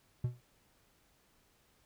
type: tone with exponential decay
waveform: triangle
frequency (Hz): 122.6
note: B2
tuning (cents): -12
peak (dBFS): -25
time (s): 0.24-0.41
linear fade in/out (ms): 5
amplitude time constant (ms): 36
effects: pink hiss -70 dBFS RMS until 1.85 s